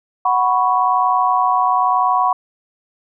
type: chord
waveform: sine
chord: F# suspended fourth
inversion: none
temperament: equal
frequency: 740 / 987.8 / 1108.7 Hz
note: F#5 / B5 / C#6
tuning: 0 / 0 / 0 cents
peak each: -17 dBFS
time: 0.25-2.33 s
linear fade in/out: 5 ms
effects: none